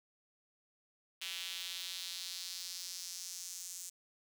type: tone with high-pass filter sweep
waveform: square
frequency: 89.5 Hz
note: F2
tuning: 43 cents sharp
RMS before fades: -44 dBFS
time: 1.21-3.9 s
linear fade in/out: 10 ms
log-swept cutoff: 3000 to 7000 Hz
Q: 2.4
effects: none